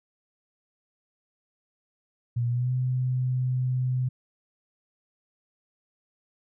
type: tone with pitch glide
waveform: sine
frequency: 119.5 to 127.34 Hz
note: A#2 to C3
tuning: +43 to -47 cents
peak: -23 dBFS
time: 2.36-4.09 s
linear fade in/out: 10 ms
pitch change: +110 cents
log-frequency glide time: 2.48-2.72 s
effects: none